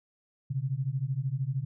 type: beating tone pair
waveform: sine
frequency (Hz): 127.3 / 140.3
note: C3 / C#3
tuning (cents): -47 / +21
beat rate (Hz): 13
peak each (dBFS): -31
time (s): 0.5-1.65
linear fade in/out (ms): 10
effects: none